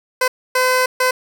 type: tone bursts at uneven times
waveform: 15% pulse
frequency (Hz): 510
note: C5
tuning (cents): -44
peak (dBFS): -7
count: 3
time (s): 0.21-0.28 / 0.55-0.86 / 1-1.11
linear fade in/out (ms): 5
effects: none